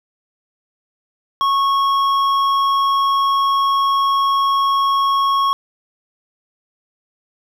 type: tone with hard clipping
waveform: triangle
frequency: 1100 Hz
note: C#6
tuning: 14 cents flat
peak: -15 dBFS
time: 1.41-5.53 s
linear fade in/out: 0 ms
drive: 11 dB
effects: none